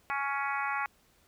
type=harmonic tone; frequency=278.7 Hz; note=C#4; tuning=9 cents sharp; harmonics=3 / 4 / 5 / 6 / 7 / 8 / 9; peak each=-35 / -35 / -36 / -40 / -39 / -40 / -43 dBFS; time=0.1-0.86 s; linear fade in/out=0 ms; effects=pink hiss -66 dBFS RMS until 1.27 s